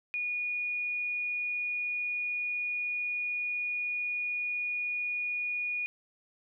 sine tone, 2451 Hz, D#7, 27 cents flat, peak -30 dBFS, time 0.14-5.86 s, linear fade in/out 0 ms, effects none

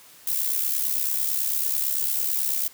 violet noise with amplitude modulation, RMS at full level -22 dBFS, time 0.27-2.68 s, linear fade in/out 5 ms, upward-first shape sine, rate 69 Hz, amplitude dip 65%, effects white hiss -50 dBFS RMS until 2.73 s + high-pass 60 Hz 12 dB/octave

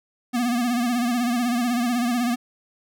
square tone with vibrato, 241.4 Hz, B3, 39 cents flat, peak -21 dBFS, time 0.33-2.36 s, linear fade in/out 20 ms, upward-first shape sine, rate 16 Hz, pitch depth 69 cents each way, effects none

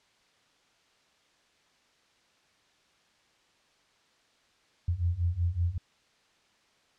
sine beating tone pair, 83.8 / 89.1 Hz, E2 / F2, +29 / +35 cents, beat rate 5.3 Hz, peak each -30 / -28 dBFS, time 4.88-5.78 s, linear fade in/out 5 ms, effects white hiss -66 dBFS RMS until 6.98 s + low-pass 5000 Hz 12 dB/octave

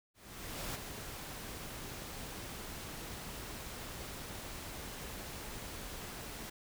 pink noise with ADSR envelope, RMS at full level -39 dBFS, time 0.14-6.5 s, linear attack 610 ms, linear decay 11 ms, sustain -6 dB, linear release 7 ms, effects none

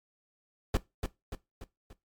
brown noise with echo, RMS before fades -25 dBFS, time 0.74-0.77 s, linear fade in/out 2 ms, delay 290 ms, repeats 4, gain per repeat -6 dB, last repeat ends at 1.93 s, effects noise-tail reverb RT60 0.2 s tail -18 dB re dry + MP3 96 kbps

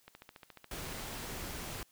click train, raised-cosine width 0.3 ms, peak -33 dBFS, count 14, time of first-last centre 0.08-0.995 s, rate 14.2 Hz
pink noise, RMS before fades -42 dBFS, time 0.71-1.83 s, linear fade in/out 2 ms
effects white hiss -68 dBFS RMS until 1.91 s

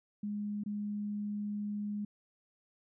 sine tone with dropouts, 207 Hz, G#3, 5 cents flat, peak -34 dBFS, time 0.23-2.05 s, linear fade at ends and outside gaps 5 ms, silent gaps 0.637-0.66 s, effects none

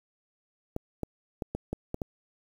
clicks, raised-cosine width 2 ms, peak -18 dBFS, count 7, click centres 0.764 / 1.033 / 1.422 / 1.55 / 1.73 / 1.944 / 2.018 s, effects 8-bit

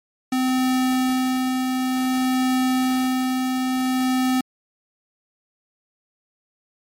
square tone with tremolo, 257.1 Hz, C4, 30 cents flat, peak -18 dBFS, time 0.32-4.41 s, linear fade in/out 5 ms, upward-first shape sine, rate 0.55 Hz, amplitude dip 30%, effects MP3 64 kbps

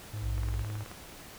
triangle tone with vibrato, 104.2 Hz, G#2, 6 cents sharp, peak -32 dBFS, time 0.13-0.84 s, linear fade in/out 10 ms, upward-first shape square, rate 2.2 Hz, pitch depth 19 cents each way
sine tone, 58.27 Hz, A#1, in tune, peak -30 dBFS, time 0.21-0.66 s, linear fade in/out 50 ms
click train, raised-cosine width 0.5 ms, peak -29 dBFS, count 11, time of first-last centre 0.38-0.915 s, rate 18.7 Hz
effects pink hiss -48 dBFS RMS until 1.38 s

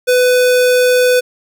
square tone, 499.2 Hz, B4, 19 cents sharp, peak -9 dBFS, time 0.07-1.21 s, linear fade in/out 20 ms, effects none

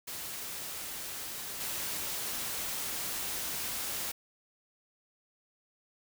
white noise with level steps, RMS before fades -40 / -36 dBFS, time 0.07-4.12 s, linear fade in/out 10 ms, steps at 1.6 s, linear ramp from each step 10 ms, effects none

